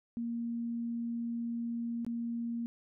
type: tone with dropouts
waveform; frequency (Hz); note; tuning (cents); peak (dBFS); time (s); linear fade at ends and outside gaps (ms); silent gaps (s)
sine; 234; A#3; +7; -33; 0.17-2.66; 0; 2.048-2.065
effects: none